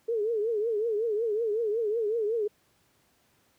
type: tone with vibrato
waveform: sine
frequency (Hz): 440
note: A4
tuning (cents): 0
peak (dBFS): -25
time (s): 0.08-2.48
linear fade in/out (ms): 10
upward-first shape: triangle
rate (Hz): 5.4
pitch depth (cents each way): 150
effects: pink hiss -67 dBFS RMS until 3.58 s + high-pass 80 Hz 12 dB/octave